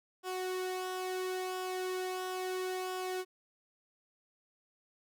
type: tone with flanger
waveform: sawtooth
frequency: 370 Hz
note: F#4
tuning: in tune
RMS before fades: -37 dBFS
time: 0.23-3.25 s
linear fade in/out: 50 ms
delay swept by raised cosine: 0.47 to 2.27 ms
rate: 0.74 Hz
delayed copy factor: -0.5
effects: none